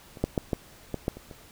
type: clicks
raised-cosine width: 2 ms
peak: -28 / -10 / -11 / -12 / -16 / -12 / -27 / -29 dBFS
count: 8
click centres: 0.172 / 0.24 / 0.378 / 0.532 / 0.943 / 1.081 / 1.17 / 1.312 s
effects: pink hiss -52 dBFS RMS until 1.51 s